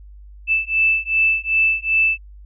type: beating tone pair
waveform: sine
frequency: 2637 / 2639.6 Hz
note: E7 / E7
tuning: 0 / +2 cents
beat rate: 2.6 Hz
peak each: -18 dBFS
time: 0.47-2.18 s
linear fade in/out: 50 ms
effects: added 50 Hz sine -38 dBFS peak until 2.45 s